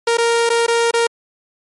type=tone with dropouts; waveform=sawtooth; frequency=465.9 Hz; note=A#4; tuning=1 cent flat; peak=-9 dBFS; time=0.07-1.07 s; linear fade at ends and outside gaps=5 ms; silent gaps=0.172-0.182 / 0.493-0.5 / 0.665-0.68 / 0.911-0.937 s; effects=MP3 48 kbps